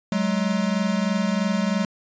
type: tone pair together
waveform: square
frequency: 188.43 / 211.5 Hz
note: F#3 / G#3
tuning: +32 / +32 cents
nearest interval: major second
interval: 200 cents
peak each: -24 dBFS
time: 0.12-1.85 s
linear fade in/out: 2 ms
effects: resampled to 16000 Hz